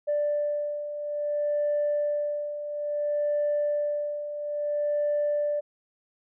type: beating tone pair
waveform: sine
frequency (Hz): 588 / 588.59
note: D5 / D5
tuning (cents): +2 / +4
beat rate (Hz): 0.59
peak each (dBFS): -31 / -25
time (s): 0.07-5.61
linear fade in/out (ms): 20
effects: tanh soft clip ceiling -19 dBFS